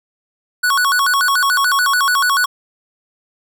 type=tone with vibrato; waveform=square; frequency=1278 Hz; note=D#6; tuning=46 cents sharp; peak=-13 dBFS; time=0.63-2.46 s; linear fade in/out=10 ms; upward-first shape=square; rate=6.9 Hz; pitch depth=250 cents each way; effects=none